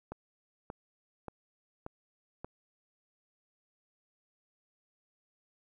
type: click train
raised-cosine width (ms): 1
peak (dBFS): -26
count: 5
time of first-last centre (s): 0.12-2.446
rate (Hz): 1.72
effects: 11-bit